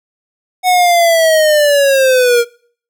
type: linear sweep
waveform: square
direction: down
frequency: 740 to 466.2 Hz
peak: -8 dBFS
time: 0.63-2.45 s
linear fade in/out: 50 ms
effects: noise-tail reverb RT60 0.5 s tail -24 dB re dry